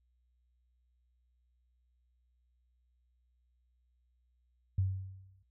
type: tone with exponential decay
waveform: sine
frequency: 95.1 Hz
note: F#2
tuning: 48 cents sharp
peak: -25 dBFS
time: 4.78-5.43 s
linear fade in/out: 5 ms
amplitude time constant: 140 ms
effects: added 61 Hz sine -70 dBFS peak until 5.5 s